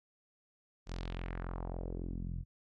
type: tone with low-pass filter sweep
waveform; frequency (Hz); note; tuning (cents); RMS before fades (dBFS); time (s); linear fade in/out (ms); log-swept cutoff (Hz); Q
sawtooth; 43.65; F1; 0; -40; 0.86-2.45; 50; 6300 to 120; 2.1
effects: none